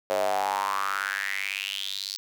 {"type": "tone with high-pass filter sweep", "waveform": "square", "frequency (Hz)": 49.03, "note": "G1", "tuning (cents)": 1, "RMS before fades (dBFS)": -29, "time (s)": [0.1, 2.17], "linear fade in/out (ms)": 0, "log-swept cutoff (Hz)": [560, 4700], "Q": 6.3, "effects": []}